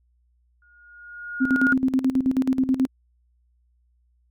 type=tone with exponential growth; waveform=sine; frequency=1433 Hz; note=F6; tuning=44 cents sharp; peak=-16 dBFS; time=0.62-1.73 s; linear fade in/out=2 ms; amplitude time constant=240 ms
type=tone with tremolo; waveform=sine; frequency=261.6 Hz; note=C4; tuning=in tune; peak=-16 dBFS; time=1.4-2.87 s; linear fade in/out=20 ms; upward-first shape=square; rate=9.3 Hz; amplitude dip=75%
effects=added 60 Hz sine -61 dBFS peak until 4.3 s